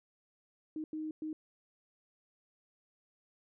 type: tone bursts at uneven times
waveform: sine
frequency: 311.1 Hz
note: D#4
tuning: in tune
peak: -36 dBFS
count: 3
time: 0.76-0.84 / 0.93-1.11 / 1.22-1.33 s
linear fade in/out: 2 ms
effects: none